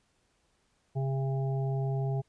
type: harmonic tone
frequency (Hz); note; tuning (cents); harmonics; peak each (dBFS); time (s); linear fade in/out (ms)
134.7; C#3; -49; 1 / 3 / 5 / 6; -28 / -38 / -42 / -44; 0.95-2.22; 20
effects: pink hiss -72 dBFS RMS until 2.28 s + resampled to 22050 Hz